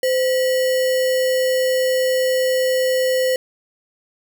sine tone with sample-and-hold, 515 Hz, C5, 28 cents flat, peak -15 dBFS, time 0.03-3.36 s, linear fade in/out 2 ms, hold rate 2450 Hz, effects none

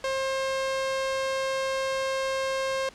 sawtooth tone, 533 Hz, C5, 32 cents sharp, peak -22 dBFS, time 0.04-2.89 s, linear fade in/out 2 ms, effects pink hiss -51 dBFS RMS until 2.94 s + low-pass 7000 Hz 12 dB/octave

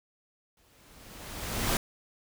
pink noise with exponential growth, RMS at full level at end -26 dBFS, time 0.57-1.77 s, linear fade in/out 2 ms, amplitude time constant 260 ms, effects none

